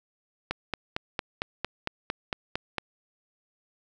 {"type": "click train", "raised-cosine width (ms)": 0.3, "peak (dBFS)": -12, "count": 11, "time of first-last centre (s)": [0.51, 2.783], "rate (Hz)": 4.4, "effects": []}